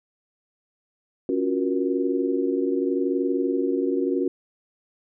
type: chord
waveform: sine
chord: Gb major seventh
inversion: second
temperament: equal with one note detuned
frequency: 277.2 / 349.2 / 370 / 473.2 Hz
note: Db4 / F4 / Gb4 / Bb4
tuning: 0 / 0 / 0 / +26 cents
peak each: -25 / -28 / -25 / -29 dBFS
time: 1.29-4.28 s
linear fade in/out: 2 ms
effects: none